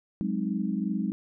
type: chord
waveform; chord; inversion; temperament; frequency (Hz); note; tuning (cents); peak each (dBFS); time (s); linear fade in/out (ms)
sine; Ab dominant seventh; third; equal; 185 / 207.7 / 261.6 / 311.1; Gb3 / Ab3 / C4 / Eb4; 0 / 0 / 0 / 0; -31 / -29 / -35 / -35; 0.21-1.12; 0
effects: none